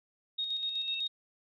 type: tone with tremolo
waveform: sine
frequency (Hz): 3730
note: A#7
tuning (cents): 0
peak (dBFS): -30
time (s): 0.38-1.08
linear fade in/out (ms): 10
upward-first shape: square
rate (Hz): 8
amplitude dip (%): 40
type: tone with exponential growth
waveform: sine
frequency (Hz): 2663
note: E7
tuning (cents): +17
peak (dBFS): -36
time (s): 0.49-1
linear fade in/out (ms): 5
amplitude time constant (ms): 110
effects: none